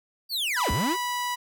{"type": "linear two-way sweep", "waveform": "45% pulse", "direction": "down then up", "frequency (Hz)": [4718, 53.6, 400.8], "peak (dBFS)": -25, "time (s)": [0.29, 0.97], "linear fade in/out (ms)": 50, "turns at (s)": 0.71}
{"type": "tone with pitch glide", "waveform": "sawtooth", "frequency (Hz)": [987.8, 981], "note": ["B5", "B5"], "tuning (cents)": [0, -12], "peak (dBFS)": -23, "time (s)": [0.56, 1.36], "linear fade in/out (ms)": 20, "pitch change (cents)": -12, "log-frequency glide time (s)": [0.79, 1.02]}
{"effects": []}